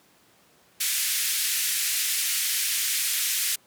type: band-pass noise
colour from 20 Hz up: white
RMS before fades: -26 dBFS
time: 0.8-3.56 s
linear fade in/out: 10 ms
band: 1800 to 14000 Hz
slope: 24 dB/octave
effects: pink hiss -59 dBFS RMS until 3.66 s + high-pass 150 Hz 12 dB/octave